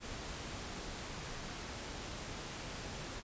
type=noise; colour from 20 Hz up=pink; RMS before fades=-44 dBFS; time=0-3.23 s; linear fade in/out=50 ms; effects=resampled to 16000 Hz